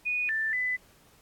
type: tone with pitch steps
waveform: sine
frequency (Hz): 2475 / 1771 / 2002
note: D#7 / A6 / B6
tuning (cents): -10 / +11 / +23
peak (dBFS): -26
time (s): 0.05-0.77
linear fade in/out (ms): 20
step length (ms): 240
effects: pink hiss -60 dBFS RMS until 1.21 s + AAC 64 kbps